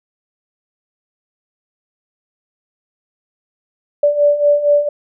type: beating tone pair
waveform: sine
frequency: 580 / 584.3 Hz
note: D5 / D5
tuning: -22 / -9 cents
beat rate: 4.3 Hz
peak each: -16 / -11 dBFS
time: 4.03-4.89 s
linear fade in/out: 5 ms
effects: none